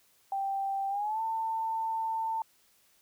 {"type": "tone with pitch glide", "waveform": "sine", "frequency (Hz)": [784, 895.4], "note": ["G5", "A5"], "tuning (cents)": [0, 30], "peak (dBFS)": -29, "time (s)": [0.32, 2.42], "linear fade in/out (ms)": 2, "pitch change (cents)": 230, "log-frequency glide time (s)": [0.89, 1.21], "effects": ["white hiss -66 dBFS RMS until 3.01 s"]}